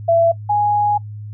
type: tone pair in turn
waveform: sine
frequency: 670 / 829.5 Hz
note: E5 / G#5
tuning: +28 / -2 cents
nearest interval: major third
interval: 370 cents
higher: second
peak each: -10 / -13 dBFS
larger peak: first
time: 0.08-0.32 / 0.49-0.98 s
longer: second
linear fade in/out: 10 ms
effects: noise-tail reverb RT60 0.1 s tail -20 dB re dry + added 105 Hz sine -28 dBFS peak until 1.33 s